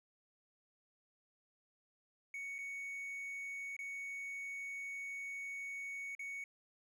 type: tone with dropouts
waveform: triangle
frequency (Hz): 2227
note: C#7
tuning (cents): +7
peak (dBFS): -40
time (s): 2.34-6.44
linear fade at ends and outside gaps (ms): 2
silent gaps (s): 2.583-2.587 / 3.766-3.79 / 6.151-6.193
effects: none